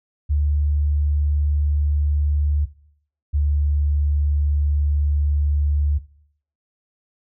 sine tone pair in turn, 73.42 / 73.01 Hz, D2 / D2, 0 / -10 cents, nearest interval unison, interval 10 cents, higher first, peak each -16 dBFS, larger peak neither, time 0.29-2.66 / 3.33-5.99 s, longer second, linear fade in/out 20 ms, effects noise-tail reverb RT60 0.6 s tail -17 dB re dry

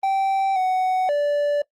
triangle tone with pitch steps, 777 / 745 / 582 Hz, G5 / F#5 / D5, -16 / +12 / -16 cents, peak -16 dBFS, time 0.03-1.62 s, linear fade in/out 5 ms, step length 530 ms, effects noise-tail reverb RT60 0.1 s tail -21 dB re dry + Opus 32 kbps

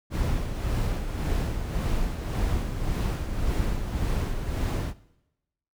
brown noise with tremolo, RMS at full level -25 dBFS, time 0.1-4.94 s, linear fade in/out 50 ms, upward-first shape sine, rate 1.8 Hz, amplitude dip 50%, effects noise-tail reverb RT60 0.9 s tail -19 dB re dry

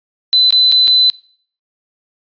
sine tone with dropouts, 4020 Hz, B7, 30 cents sharp, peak -7 dBFS, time 0.33-1.1 s, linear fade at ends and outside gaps 0 ms, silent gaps 0.506-0.525 / 0.716-0.722 / 0.873-0.879 s, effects noise-tail reverb RT60 0.5 s tail -21 dB re dry + resampled to 11025 Hz

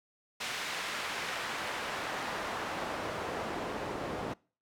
pink noise with band-pass filter sweep, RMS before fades -37 dBFS, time 0.4-4.34 s, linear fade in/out 10 ms, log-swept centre 2500 to 460 Hz, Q 0.71, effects noise-tail reverb RT60 0.4 s tail -25 dB re dry

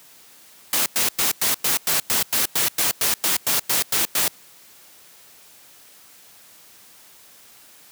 white noise bursts, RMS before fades -20 dBFS, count 16, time 0.73-4.28 s, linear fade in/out 2 ms, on 130 ms, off 98 ms, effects white hiss -49 dBFS RMS until 7.91 s + high-pass 100 Hz 12 dB/octave

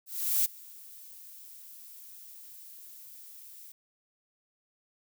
violet noise with ADSR envelope, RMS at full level -25 dBFS, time 0.06-3.72 s, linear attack 390 ms, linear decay 14 ms, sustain -24 dB, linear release 3 ms, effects none

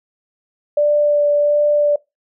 sine tone with vibrato, 587.3 Hz, D5, in tune, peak -11 dBFS, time 0.77-1.96 s, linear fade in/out 5 ms, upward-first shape sine, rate 1.4 Hz, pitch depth 10 cents each way, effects noise-tail reverb RT60 0.2 s tail -22 dB re dry

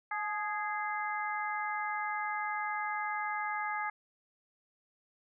harmonic tone with a mistuned harmonic, 414.6 Hz, G#4, 3 cents flat, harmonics 2 / 3 / 4 / 5, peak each -36 / -38 / -39 / -40 dBFS, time 0.11-3.9 s, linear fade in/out 5 ms, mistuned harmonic 2, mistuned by +42 cents, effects none

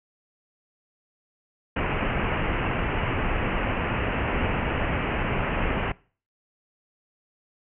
pink low-pass noise, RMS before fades -26 dBFS, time 1.76-5.92 s, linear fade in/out 5 ms, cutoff 2900 Hz, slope 96 dB/octave, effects noise-tail reverb RT60 0.4 s tail -22 dB re dry

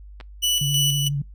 clicks, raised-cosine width 0.3 ms, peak -24 dBFS, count 2, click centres 0.202 / 0.21 s
sawtooth tone with tremolo, 2960 Hz, F#7, in tune, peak -15 dBFS, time 0.42-1.09 s, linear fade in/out 20 ms, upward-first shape square, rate 3.1 Hz, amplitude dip 45%
sine tone with vibrato, 142.5 Hz, C#3, 48 cents sharp, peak -21 dBFS, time 0.61-1.22 s, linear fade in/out 5 ms, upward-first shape sine, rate 12 Hz, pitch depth 31 cents each way
effects noise-tail reverb RT60 0.2 s tail -25 dB re dry + added 50 Hz sine -39 dBFS peak until 1.34 s

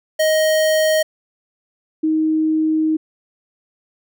square / sine tone pair in turn, 626 / 314.1 Hz, D#5 / D#4, +10 / +16 cents, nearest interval octave, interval 1194 cents, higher first, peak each -14 dBFS, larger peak neither, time 0.19-1.03 / 2.03-2.97 s, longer second, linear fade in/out 10 ms, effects none

